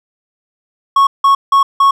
triangle tone bursts, 1103 Hz, C#6, 9 cents flat, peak -4 dBFS, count 4, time 0.96-1.91 s, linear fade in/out 5 ms, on 110 ms, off 170 ms, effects none

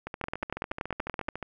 two click trains, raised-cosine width 0.5 ms, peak -15 / -20 dBFS, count 12 / 20, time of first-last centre 0.24-1.288 / 0.07-1.427 s, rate 10.5 / 14 Hz, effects none

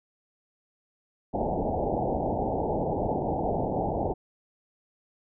white low-pass noise, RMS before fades -28 dBFS, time 1.33-4.14 s, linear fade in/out 20 ms, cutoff 860 Hz, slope 96 dB/octave, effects none

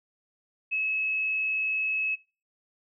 sine tone, 2581 Hz, E7, 37 cents flat, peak -25 dBFS, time 0.71-2.16 s, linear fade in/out 20 ms, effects noise-tail reverb RT60 0.4 s tail -26 dB re dry

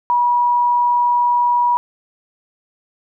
sine tone, 967 Hz, B5, 37 cents flat, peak -12 dBFS, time 0.1-1.77 s, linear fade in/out 0 ms, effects none

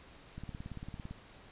click train, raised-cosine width 5 ms, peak -30 dBFS, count 14, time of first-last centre 0.38-1.11 s, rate 17.8 Hz, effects pink hiss -56 dBFS RMS until 1.51 s + resampled to 8000 Hz

